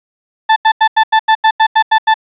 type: tone bursts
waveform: 35% pulse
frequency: 880 Hz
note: A5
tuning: in tune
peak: -4 dBFS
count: 11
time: 0.49-2.142 s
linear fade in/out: 10 ms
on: 72 ms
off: 86 ms
effects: resampled to 8000 Hz + 7-bit